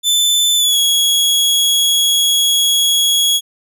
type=tone with pitch glide; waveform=sawtooth; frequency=3523 to 3333 Hz; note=A7 to G#7; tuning=+1 to +5 cents; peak=-8 dBFS; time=0.03-3.41 s; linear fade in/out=50 ms; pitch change=-96 cents; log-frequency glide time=0.57-0.78 s; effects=none